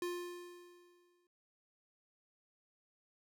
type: tone with exponential decay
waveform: square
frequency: 352.2 Hz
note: F4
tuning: 15 cents sharp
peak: -36 dBFS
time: 0.02-1.27 s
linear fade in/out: 2 ms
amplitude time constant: 270 ms
effects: none